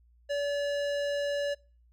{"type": "tone with hard clipping", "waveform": "sine", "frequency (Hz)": 573, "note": "D5", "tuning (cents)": -43, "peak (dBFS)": -30, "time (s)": [0.29, 1.55], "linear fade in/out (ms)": 20, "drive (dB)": 16, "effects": ["noise-tail reverb RT60 0.4 s tail -25 dB re dry", "added 59 Hz sine -59 dBFS peak until 1.92 s"]}